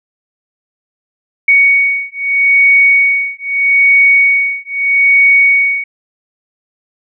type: beating tone pair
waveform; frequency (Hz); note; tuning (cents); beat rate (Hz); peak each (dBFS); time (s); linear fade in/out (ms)
sine; 2234 / 2234.79; C#7 / C#7; +13 / +13; 0.79; -10; 1.48-5.84; 5
effects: none